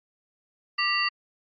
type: tone cluster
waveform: sine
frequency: 1186 / 1951 / 2759 / 4588 Hz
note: D6 / B6 / F7 / D8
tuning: +17 / -22 / -22 / -41 cents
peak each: -28 dBFS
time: 0.78-1.09 s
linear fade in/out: 10 ms
effects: Opus 48 kbps